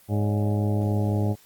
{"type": "harmonic tone with a mistuned harmonic", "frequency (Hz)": 103.83, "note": "G#2", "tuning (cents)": 0, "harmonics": [1, 2, 3, 4, 5, 6, 7, 8], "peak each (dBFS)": [-22, -28, -32, -34, -36, -38, -39, -40], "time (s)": [0.08, 1.36], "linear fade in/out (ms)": 50, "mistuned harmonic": 5, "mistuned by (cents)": 120, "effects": ["white hiss -55 dBFS RMS until 1.45 s", "Opus 24 kbps"]}